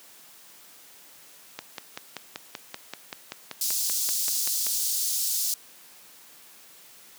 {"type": "click train", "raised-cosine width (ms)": 0.2, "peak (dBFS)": -16, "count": 17, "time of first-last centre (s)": [1.59, 4.667], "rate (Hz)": 5.2}
{"type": "high-pass noise", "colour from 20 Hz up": "pink", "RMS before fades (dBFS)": -27, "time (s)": [3.61, 5.54], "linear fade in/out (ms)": 2, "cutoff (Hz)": 4900, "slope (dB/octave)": 24}
{"effects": ["white hiss -51 dBFS RMS until 7.18 s", "high-pass 150 Hz 12 dB/octave"]}